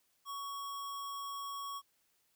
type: tone with sample-and-hold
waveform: sine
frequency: 1120 Hz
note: C#6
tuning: 18 cents sharp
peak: -39 dBFS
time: 0.25-1.82 s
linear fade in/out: 50 ms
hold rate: 4410 Hz
effects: white hiss -75 dBFS RMS until 2.35 s